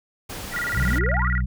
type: noise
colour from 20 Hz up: pink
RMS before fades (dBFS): -34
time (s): 0.29-0.99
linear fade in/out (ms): 10
type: tone with vibrato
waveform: sine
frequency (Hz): 1659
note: G#6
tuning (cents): -2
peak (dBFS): -24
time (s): 0.51-1.42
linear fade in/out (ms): 50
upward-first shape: square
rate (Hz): 19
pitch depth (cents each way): 270
type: exponential sweep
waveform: sine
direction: up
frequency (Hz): 92 to 1396.9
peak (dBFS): -26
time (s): 0.73-1.29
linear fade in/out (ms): 5
type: harmonic tone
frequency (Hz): 61.74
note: B1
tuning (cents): 0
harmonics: 1 / 2 / 3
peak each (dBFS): -21 / -27 / -31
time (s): 0.76-1.46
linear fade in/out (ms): 10
effects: none